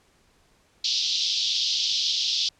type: band-pass noise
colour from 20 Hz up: pink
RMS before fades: -25 dBFS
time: 0.84-2.49 s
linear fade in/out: 5 ms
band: 3200 to 5500 Hz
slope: 48 dB/octave
effects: pink hiss -62 dBFS RMS until 2.59 s + low-pass 9000 Hz 12 dB/octave